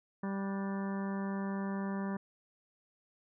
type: harmonic tone with a mistuned harmonic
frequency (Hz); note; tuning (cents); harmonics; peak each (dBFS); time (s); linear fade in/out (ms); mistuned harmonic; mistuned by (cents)
196; G3; 0; 1 / 2 / 3 / 4 / 5 / 6 / 7 / 8 / 9; -34 / -44 / -47 / -50 / -46 / -50 / -54 / -55 / -51; 0.23-2.17; 5; 7; +92
effects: none